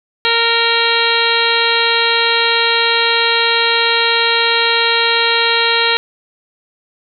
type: harmonic tone with a mistuned harmonic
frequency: 463.1 Hz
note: A#4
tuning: 11 cents flat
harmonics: 1 / 2 / 3 / 4 / 5 / 6 / 7 / 8 / 9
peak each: -20 / -20 / -20 / -20 / -20 / -20 / -20 / -20 / -20 dBFS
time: 0.25-5.97 s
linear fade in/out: 0 ms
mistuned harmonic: 8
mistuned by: +52 cents
effects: none